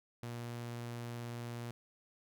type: tone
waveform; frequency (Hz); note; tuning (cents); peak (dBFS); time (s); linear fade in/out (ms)
sawtooth; 118.9; A#2; +35; -37; 0.23-1.71; 0
effects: none